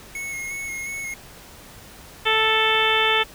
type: tone with vibrato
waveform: square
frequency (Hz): 2180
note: C#7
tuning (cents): -29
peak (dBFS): -29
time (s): 0.15-1.14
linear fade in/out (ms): 2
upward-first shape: square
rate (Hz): 2.8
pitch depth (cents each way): 18
type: harmonic tone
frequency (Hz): 440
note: A4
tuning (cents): 0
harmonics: 1 / 2 / 3 / 4 / 5 / 6 / 7 / 8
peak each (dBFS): -25 / -25 / -25 / -25 / -25 / -25 / -25 / -25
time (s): 2.25-3.24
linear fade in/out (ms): 20
effects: pink hiss -44 dBFS RMS until 3.34 s